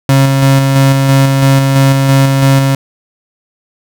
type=tone with tremolo; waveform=35% pulse; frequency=136 Hz; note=C#3; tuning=33 cents flat; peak=-3 dBFS; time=0.09-2.75 s; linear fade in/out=2 ms; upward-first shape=square; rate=3 Hz; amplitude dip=30%; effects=none